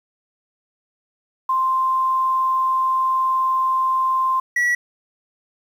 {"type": "tone pair in turn", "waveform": ["sine", "triangle"], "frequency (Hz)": [1046.5, 1937.1], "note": ["C6", "B6"], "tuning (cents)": [0, -34], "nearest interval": "major seventh", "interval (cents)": 1066, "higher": "second", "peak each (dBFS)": [-16, -14], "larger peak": "second", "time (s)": [[1.49, 4.4], [4.56, 4.75]], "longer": "first", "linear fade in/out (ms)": 5, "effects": ["8-bit"]}